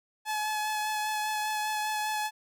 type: tone with vibrato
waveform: sawtooth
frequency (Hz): 854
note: G#5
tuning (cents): +48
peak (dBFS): -25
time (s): 0.25-2.31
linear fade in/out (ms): 50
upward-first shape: sine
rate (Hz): 5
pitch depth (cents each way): 15
effects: none